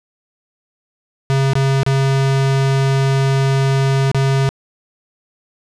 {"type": "tone with dropouts", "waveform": "square", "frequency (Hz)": 135.6, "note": "C#3", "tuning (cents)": -38, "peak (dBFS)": -13, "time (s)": [1.3, 4.49], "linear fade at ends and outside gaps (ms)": 0, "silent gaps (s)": [[1.534, 1.554], [1.832, 1.864], [4.115, 4.146]], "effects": ["low-pass 7000 Hz 12 dB/octave"]}